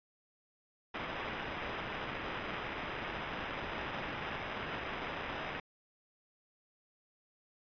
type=noise with sample-and-hold; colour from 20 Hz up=blue; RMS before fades=-40 dBFS; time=0.94-5.6 s; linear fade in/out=5 ms; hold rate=4410 Hz; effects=resampled to 11025 Hz